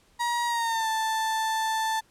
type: tone with pitch glide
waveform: 35% pulse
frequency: 952 to 883.1 Hz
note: A#5 to A5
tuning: +36 to +6 cents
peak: -23 dBFS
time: 0.19-2.01 s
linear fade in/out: 20 ms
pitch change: -130 cents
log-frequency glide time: 0.47-0.88 s
effects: pink hiss -62 dBFS RMS until 2.1 s + low-pass 11000 Hz 12 dB/octave